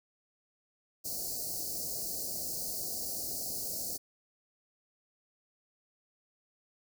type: band-stop noise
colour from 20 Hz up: white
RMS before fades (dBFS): -37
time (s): 1.04-3.98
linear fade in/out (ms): 20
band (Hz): 760 to 4300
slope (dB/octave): 96
effects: none